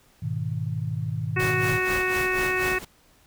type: chord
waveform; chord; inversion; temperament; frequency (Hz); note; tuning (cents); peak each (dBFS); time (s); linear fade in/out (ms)
sine; G# minor; none; equal with one note detuned; 103.83 / 123.47 / 156.65; G#2 / B2 / D#3; 0 / 0 / +12; -30; 0.22-1.79; 10
type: harmonic tone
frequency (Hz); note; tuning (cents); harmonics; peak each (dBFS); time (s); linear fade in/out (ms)
370; F#4; 0; 1 / 2 / 3 / 4 / 5 / 6 / 7; -27 / -37 / -32 / -32 / -27 / -35 / -29; 1.36-2.79; 10
type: noise with tremolo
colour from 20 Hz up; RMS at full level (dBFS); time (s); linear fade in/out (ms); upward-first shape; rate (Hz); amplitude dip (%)
pink; -31; 1.39-2.85; 10; sine; 4.1; 75
effects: pink hiss -59 dBFS RMS until 3.26 s